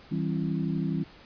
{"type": "tone cluster", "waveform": "sine", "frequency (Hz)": [161.2, 193.3, 269.7, 333.7], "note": ["E3", "G3", "C#4", "E4"], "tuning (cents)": [-38, -24, -47, 21], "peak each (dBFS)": [-29, -31, -33, -37], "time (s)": [0.11, 1.04], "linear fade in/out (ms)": 10, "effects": ["pink hiss -52 dBFS RMS until 1.25 s", "resampled to 11025 Hz"]}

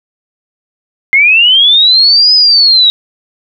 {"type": "linear two-way sweep", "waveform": "sine", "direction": "up then down", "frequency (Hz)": [2093, 5070, 3800], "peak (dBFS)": -3, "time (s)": [1.13, 2.9], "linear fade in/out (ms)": 0, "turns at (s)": 2.34, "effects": []}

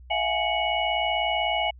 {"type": "tone cluster", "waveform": "sine", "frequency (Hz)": [659, 719, 835, 2224, 2927], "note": ["E5", "F#5", "G#5", "C#7", "F#7"], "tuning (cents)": [-1, -50, 9, 5, -19], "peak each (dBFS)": -29, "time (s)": [0.1, 1.71], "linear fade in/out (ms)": 10, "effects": ["added 62 Hz sine -44 dBFS peak until 1.79 s"]}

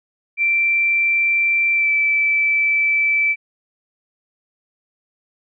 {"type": "tone with pitch glide", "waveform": "sine", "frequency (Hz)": [2349, 2319], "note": ["D7", "D7"], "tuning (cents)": [0, -22], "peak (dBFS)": -14, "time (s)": [0.37, 3.36], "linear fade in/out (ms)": 50, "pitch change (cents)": -22, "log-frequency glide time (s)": [1.73, 1.9], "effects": []}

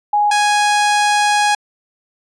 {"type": "tone pair in turn", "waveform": ["sine", "sawtooth"], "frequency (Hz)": [830, 830], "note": ["G#5", "G#5"], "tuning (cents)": [-1, -1], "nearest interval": "unison", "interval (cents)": 0, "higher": "neither", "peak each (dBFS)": [-11, -8], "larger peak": "second", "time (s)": [[0.13, 0.31], [0.31, 1.55]], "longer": "second", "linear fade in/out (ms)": 5, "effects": ["resampled to 22050 Hz"]}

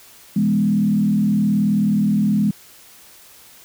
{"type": "tone with frequency modulation", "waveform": "sine", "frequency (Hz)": 206.5, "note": "G#3", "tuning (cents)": -10, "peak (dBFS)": -14, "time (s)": [0.36, 2.51], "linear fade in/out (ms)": 5, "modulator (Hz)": 39, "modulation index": 0.9, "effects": ["white hiss -46 dBFS RMS until 3.64 s"]}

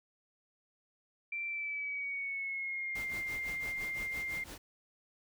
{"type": "tone with pitch glide", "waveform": "sine", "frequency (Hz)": [2349, 2105], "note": ["D7", "C7"], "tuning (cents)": [0, 10], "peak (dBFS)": -35, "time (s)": [1.32, 4.44], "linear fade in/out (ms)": 5, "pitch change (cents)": -190, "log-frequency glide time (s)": [1.46, 3.02]}
{"type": "noise with tremolo", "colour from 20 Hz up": "pink", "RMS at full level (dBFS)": -46, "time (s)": [2.95, 4.58], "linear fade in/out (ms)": 5, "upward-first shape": "sine", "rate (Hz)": 5.9, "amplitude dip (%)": 75}
{"effects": []}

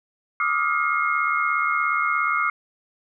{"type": "tone cluster", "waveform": "sine", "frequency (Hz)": [1183, 1260, 1408, 2151], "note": ["D6", "D#6", "F6", "C7"], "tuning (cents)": [12, 21, 14, 47], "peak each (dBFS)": -25, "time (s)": [0.4, 2.5], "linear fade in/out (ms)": 2, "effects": []}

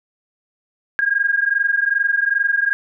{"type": "tone pair together", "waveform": "sine", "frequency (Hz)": [1614.5, 1637], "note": ["G#6", "G#6"], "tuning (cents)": [-49, -25], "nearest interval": "unison", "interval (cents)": 24, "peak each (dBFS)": -18, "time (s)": [0.99, 2.73], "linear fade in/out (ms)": 0, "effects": []}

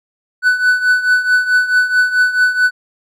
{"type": "tone with tremolo", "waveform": "triangle", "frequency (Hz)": 1494, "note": "F#6", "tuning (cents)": 16, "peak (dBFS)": -5, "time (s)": [0.42, 2.71], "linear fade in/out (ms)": 50, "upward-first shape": "triangle", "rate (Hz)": 4.6, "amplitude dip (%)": 80, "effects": []}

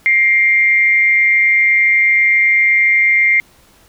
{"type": "tone with amplitude modulation", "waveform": "sine", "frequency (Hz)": 2111, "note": "C7", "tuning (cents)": 15, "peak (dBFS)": -6, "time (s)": [0.06, 3.4], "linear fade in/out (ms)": 0, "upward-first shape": "sine", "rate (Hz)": 208, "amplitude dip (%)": 55, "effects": ["pink hiss -49 dBFS RMS until 3.88 s"]}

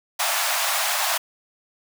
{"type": "high-pass noise", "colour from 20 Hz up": "pink", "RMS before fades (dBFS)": -23, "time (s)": [0.19, 1.18], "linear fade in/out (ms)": 10, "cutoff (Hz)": 610, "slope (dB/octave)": 96, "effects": []}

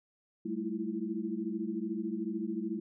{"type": "tone cluster", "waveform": "sine", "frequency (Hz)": [196.6, 219.1, 325.2, 338.8], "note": ["G3", "A3", "E4", "E4"], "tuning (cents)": [5, -7, -23, 48], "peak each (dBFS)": [-39, -37, -38, -39], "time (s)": [0.45, 2.8], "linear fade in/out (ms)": 10, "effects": []}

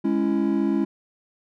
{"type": "chord", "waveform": "triangle", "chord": "C# minor", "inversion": "second", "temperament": "just", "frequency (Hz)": [207.9, 277.2, 332.6], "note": ["G#3", "C#4", "E4"], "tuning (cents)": [2, 0, 16], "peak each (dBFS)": -22, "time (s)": [0.04, 0.85], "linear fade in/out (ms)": 10, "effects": []}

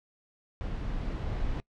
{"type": "noise with level ramp", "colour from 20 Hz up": "brown", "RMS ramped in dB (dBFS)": [-34, -31], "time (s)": [0.61, 1.6], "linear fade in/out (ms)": 0, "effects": ["noise-tail reverb RT60 0.1 s tail -23 dB re dry", "low-pass 4000 Hz 12 dB/octave"]}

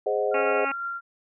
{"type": "chord", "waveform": "sine", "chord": "Ab dominant seventh", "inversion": "none", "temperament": "equal", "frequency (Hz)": [415.3, 523.3, 622.3, 740], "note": ["Ab4", "C5", "Eb5", "Gb5"], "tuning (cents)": [0, 0, 0, 0], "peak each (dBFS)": [-26, -27, -28, -31], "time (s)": [0.06, 0.65], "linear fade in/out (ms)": 5}
{"type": "tone with tremolo", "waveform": "sine", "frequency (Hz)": 1382, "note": "F6", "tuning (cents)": -19, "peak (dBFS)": -27, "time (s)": [0.31, 1.01], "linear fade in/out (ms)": 50, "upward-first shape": "triangle", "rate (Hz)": 5.9, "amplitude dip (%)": 30}
{"type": "harmonic tone", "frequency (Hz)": 274.3, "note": "C#4", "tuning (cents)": -18, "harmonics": [1, 2, 3, 4, 5, 6, 7, 8, 9, 10], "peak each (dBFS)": [-37, -40, -33, -36, -38, -42, -38, -38, -35, -36], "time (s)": [0.34, 0.72], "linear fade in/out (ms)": 5}
{"effects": []}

